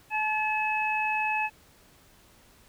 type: harmonic tone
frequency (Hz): 860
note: A5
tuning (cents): -40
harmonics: 1 / 2 / 3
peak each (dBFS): -28 / -35 / -28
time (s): 0.1-1.5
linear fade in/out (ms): 50
effects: pink hiss -58 dBFS RMS until 2.68 s